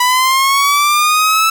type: linear sweep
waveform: sawtooth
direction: up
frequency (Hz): 983 to 1318.5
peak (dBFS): -6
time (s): 0-1.5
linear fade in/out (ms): 5
effects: 7-bit